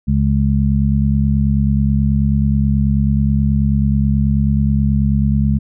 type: harmonic tone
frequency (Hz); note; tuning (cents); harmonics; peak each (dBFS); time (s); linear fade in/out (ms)
69.3; C#2; 0; 1 / 2 / 3; -16 / -16 / -16; 0.07-5.59; 20
effects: none